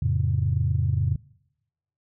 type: chord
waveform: sine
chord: F augmented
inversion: none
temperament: just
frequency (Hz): 87.31 / 109.13 / 136.42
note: F2 / A2 / C#3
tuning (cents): 0 / -14 / -27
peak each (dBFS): -24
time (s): 0.02-1.16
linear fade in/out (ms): 5
effects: noise-tail reverb RT60 0.9 s tail -23 dB re dry + tanh soft clip ceiling -11 dBFS